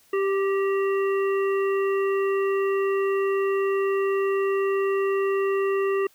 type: harmonic tone with a mistuned harmonic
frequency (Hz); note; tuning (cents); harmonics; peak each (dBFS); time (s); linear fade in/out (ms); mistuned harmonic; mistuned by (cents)
392; G4; 0; 1 / 3 / 5 / 7; -21 / -31 / -35 / -38; 0.13-6.07; 5; 5; -34
effects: white hiss -59 dBFS RMS until 6.14 s